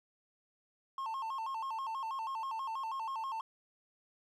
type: tone with vibrato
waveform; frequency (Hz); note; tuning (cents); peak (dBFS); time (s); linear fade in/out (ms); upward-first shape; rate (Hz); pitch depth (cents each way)
triangle; 980; B5; -14; -34; 0.98-3.41; 2; square; 6.2; 160
effects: none